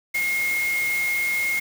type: tone in noise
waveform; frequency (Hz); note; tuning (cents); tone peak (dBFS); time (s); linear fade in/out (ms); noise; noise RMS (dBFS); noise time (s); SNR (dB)
sine; 2148; C7; +45; -21; 0.14-1.6; 10; white; -33; 0.14-1.6; +9
effects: none